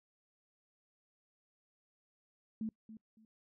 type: tone with echo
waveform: sine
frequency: 219.9 Hz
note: A3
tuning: 1 cent flat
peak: -35 dBFS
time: 2.61-2.69 s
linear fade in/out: 2 ms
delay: 280 ms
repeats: 2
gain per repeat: -13 dB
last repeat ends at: 3.25 s
effects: noise-tail reverb RT60 0.1 s tail -25 dB re dry